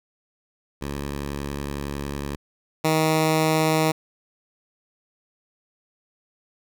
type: tone pair in turn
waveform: 10% pulse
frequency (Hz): 70.9 / 157.79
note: C#2 / D#3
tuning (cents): +40 / +25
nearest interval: octave + major second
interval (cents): 1385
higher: second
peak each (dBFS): -20 / -10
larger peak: second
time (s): 0.81-2.36 / 2.84-3.92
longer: first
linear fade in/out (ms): 10
effects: none